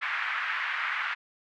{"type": "band-pass noise", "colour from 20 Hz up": "white", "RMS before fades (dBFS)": -31, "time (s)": [0.01, 1.15], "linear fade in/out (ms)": 20, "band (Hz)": [1200, 2100], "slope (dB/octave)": 24, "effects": []}